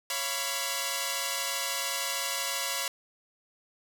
5% pulse tone cluster, 553 / 688 / 989 / 1156 Hz, C#5 / F5 / B5 / D6, -4 / -26 / +2 / -28 cents, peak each -23 / -25 / -21 / -28 dBFS, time 0.1-2.88 s, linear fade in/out 2 ms, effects none

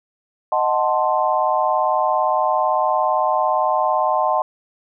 sine chord, D# diminished seventh, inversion none, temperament equal, 622.3 / 740 / 880 / 1046.5 Hz, D#5 / F#5 / A5 / C6, 0 / 0 / 0 / 0 cents, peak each -21 dBFS, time 0.52-4.42 s, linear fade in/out 2 ms, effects none

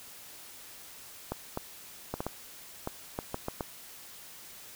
clicks, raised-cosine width 1 ms, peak -18 dBFS, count 10, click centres 1.32 / 1.574 / 2.14 / 2.205 / 2.266 / 2.874 / 3.189 / 3.344 / 3.484 / 3.608 s, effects white hiss -49 dBFS RMS until 4.75 s

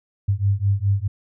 sine beating tone pair, 97.3 / 102.1 Hz, G2 / G#2, -12 / -29 cents, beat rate 4.8 Hz, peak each -20 dBFS, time 0.28-1.08 s, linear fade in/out 10 ms, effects none

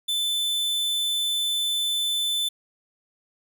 45% pulse tone, 3520 Hz, A7, in tune, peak -23 dBFS, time 0.08-2.49 s, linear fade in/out 10 ms, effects 10-bit

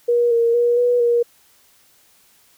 sine tone with pitch steps, 477.9 / 465.5 / 478.2 / 487.2 / 474.4 Hz, A#4 / A#4 / A#4 / B4 / A#4, +43 / -2 / +44 / -24 / +30 cents, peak -13 dBFS, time 0.08-1.23 s, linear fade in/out 10 ms, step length 230 ms, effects white hiss -55 dBFS RMS until 2.57 s

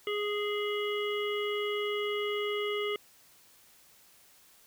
harmonic tone, 415.3 Hz, G#4, in tune, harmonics 1 / 3 / 5 / 7 / 8, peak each -31 / -39 / -38 / -39 / -45 dBFS, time 0.07-2.96 s, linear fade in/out 2 ms, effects white hiss -60 dBFS RMS until 4.66 s

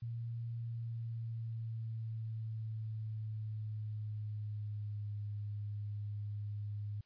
sine tone with pitch glide, 116.3 to 103.61 Hz, A#2 to G#2, -4 to -4 cents, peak -38 dBFS, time 0.02-7.01 s, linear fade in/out 5 ms, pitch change -200 cents, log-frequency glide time 0.57-5.14 s, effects white hiss -75 dBFS RMS until 7.05 s + resampled to 11025 Hz

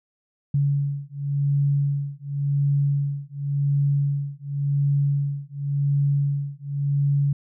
sine beating tone pair, 141.1 / 142.01 Hz, C#3 / C#3, +31 / +42 cents, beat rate 0.91 Hz, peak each -23 dBFS, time 0.54-7.33 s, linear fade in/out 5 ms, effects none

